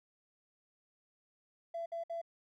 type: tone bursts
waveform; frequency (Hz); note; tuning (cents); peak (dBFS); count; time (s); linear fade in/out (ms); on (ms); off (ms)
triangle; 672; E5; +33; -33; 3; 1.74-2.216; 10; 120; 58
effects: tanh soft clip ceiling -34 dBFS